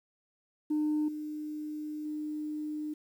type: tone with level steps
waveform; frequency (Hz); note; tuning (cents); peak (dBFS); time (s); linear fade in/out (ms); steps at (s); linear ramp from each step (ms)
sine; 303.1; D#4; -45; -25 / -35 / -33; 0.7-2.94; 10; 1.08 / 2.05; 5
effects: tanh soft clip ceiling -24 dBFS + 10-bit